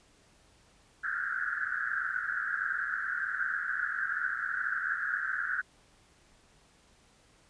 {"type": "band-pass noise", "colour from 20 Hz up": "pink", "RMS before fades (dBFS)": -33, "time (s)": [1.03, 5.62], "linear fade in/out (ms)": 20, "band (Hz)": [1400, 1700], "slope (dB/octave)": 96, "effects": ["pink hiss -63 dBFS RMS until 7.49 s", "resampled to 22050 Hz"]}